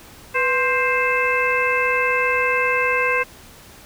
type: harmonic tone with a mistuned harmonic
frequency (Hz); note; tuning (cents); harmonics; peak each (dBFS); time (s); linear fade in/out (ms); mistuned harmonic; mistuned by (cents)
525; C5; +6; 1 / 2 / 3 / 4 / 5; -23 / -23 / -23 / -23 / -23; 0.34-3.24; 20; 1; -97
effects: pink hiss -44 dBFS RMS until 3.85 s